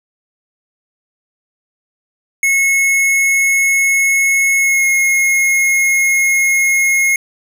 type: tone with pitch glide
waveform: square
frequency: 2183 to 2158 Hz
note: C#7 to C#7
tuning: -27 to -47 cents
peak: -11 dBFS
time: 2.43-7.16 s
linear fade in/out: 2 ms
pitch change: -20 cents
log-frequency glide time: 4.59-4.87 s
effects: none